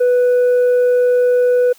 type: tone with tanh clipping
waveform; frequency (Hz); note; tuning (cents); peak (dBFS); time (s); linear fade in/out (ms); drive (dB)
sine; 493.9; B4; 0; -10; 0-1.73; 10; 2
effects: white hiss -48 dBFS RMS until 1.78 s + high-pass 300 Hz 12 dB/octave